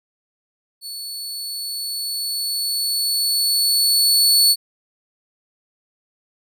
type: tone with level ramp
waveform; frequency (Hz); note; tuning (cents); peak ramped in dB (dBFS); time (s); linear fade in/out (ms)
sawtooth; 4433; C#8; -1; -27 to -8; 0.81-4.56; 50
effects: none